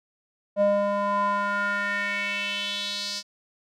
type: tone with band-pass filter sweep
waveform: square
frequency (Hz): 202.6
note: G#3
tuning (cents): -43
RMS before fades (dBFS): -26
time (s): 0.56-3.23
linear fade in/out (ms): 50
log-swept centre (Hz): 590 to 5100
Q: 4
effects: none